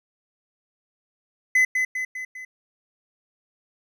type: tone with echo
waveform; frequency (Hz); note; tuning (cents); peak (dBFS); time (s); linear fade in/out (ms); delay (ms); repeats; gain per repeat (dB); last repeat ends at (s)
triangle; 2023; B6; +41; -13; 1.55-1.65; 5; 200; 4; -5; 2.45
effects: none